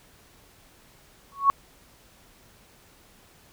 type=tone with exponential growth; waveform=sine; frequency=1108.7 Hz; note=C#6; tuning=in tune; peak=-11 dBFS; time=1.32-1.5 s; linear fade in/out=0 ms; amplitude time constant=37 ms; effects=pink hiss -56 dBFS RMS until 3.52 s